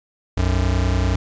square tone pair together, 61.27 / 91.8 Hz, B1 / F#2, -13 / -13 cents, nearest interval perfect fifth, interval 700 cents, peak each -20 dBFS, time 0.37-1.16 s, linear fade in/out 5 ms, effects resampled to 16000 Hz + 9-bit

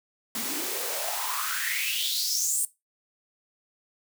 white noise with high-pass filter sweep, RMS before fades -29 dBFS, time 0.35-2.65 s, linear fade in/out 2 ms, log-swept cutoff 210 to 9000 Hz, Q 6.1, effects noise-tail reverb RT60 0.2 s tail -17 dB re dry

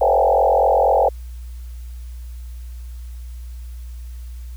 sine tone with frequency modulation, 663 Hz, E5, 10 cents sharp, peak -12 dBFS, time 0.01-1.09 s, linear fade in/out 5 ms, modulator 44.2 Hz, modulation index 4.1, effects added 60 Hz sine -30 dBFS peak until 4.56 s + white hiss -53 dBFS RMS until 4.56 s

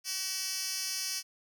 10% pulse tone with high-pass filter, 379.4 Hz, F#4, 43 cents sharp, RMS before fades -35 dBFS, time 0.04-1.23 s, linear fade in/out 50 ms, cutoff 4500 Hz, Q 1.9, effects none

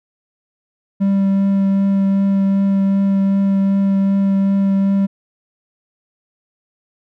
triangle tone with vibrato, 196 Hz, G3, in tune, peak -10 dBFS, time 1-5.07 s, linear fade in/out 20 ms, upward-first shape triangle, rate 2.6 Hz, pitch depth 11 cents each way, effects none

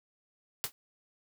white noise with exponential decay, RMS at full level -28 dBFS, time 0.64-0.72 s, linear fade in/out 0 ms, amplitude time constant 17 ms, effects none

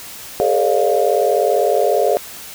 sine tone cluster, 406.9 / 446.9 / 543 / 603 / 702 Hz, G#4 / A4 / C#5 / D5 / F5, -35 / +27 / -36 / +46 / +9 cents, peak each -19 dBFS, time 0.4-2.17 s, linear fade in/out 0 ms, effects white hiss -34 dBFS RMS until 2.54 s

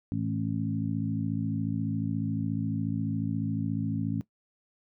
harmonic tone with a mistuned harmonic, 54.2 Hz, A1, 25 cents flat, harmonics 2 / 3 / 4 / 5, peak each -33 / -33 / -33 / -33 dBFS, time 0.12-4.21 s, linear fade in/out 0 ms, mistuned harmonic 5, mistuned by +16 cents, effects noise-tail reverb RT60 0.1 s tail -18 dB re dry

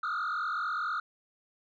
sine tone with frequency modulation, 1329 Hz, E6, 14 cents sharp, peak -27 dBFS, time 0.03-1 s, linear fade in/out 5 ms, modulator 44.4 Hz, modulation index 2.7, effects tanh soft clip ceiling -29 dBFS

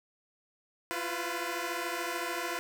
10% pulse tone cluster, 339.2 / 352.8 / 500 Hz, E4 / F4 / B4, +50 / +18 / +21 cents, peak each -29 dBFS, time 0.91-2.59 s, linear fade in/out 0 ms, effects none

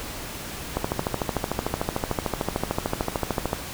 click train, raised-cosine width 1 ms, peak -9 dBFS, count 38, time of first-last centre 0.77-3.531 s, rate 13.4 Hz, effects pink hiss -35 dBFS RMS until 3.73 s

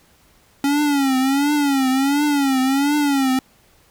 square tone with vibrato, 277.2 Hz, C#4, in tune, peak -16 dBFS, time 0.64-3.39 s, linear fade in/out 2 ms, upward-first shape triangle, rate 1.4 Hz, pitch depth 130 cents each way, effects pink hiss -55 dBFS RMS until 3.9 s

